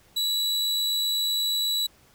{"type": "tone", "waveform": "40% pulse", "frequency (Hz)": 3929, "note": "B7", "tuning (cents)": -10, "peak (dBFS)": -22, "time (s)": [0.16, 1.87], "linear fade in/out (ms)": 10, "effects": ["pink hiss -58 dBFS RMS until 2.14 s"]}